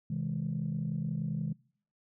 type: chord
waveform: sine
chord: C augmented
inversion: none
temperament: equal with one note detuned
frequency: 130.81 / 161.24 / 207.7 Hz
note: C3 / E3 / G#3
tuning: 0 / -38 / 0 cents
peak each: -36 / -33 / -36 dBFS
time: 0.1-1.53 s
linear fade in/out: 5 ms
effects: noise-tail reverb RT60 0.6 s tail -25 dB re dry + tanh soft clip ceiling -24 dBFS